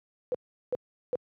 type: tone bursts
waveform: sine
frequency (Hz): 499.9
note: B4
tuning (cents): +21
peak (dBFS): -25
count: 3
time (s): 0.32-1.155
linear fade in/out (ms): 0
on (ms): 25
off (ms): 380
effects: high-pass 100 Hz 12 dB/octave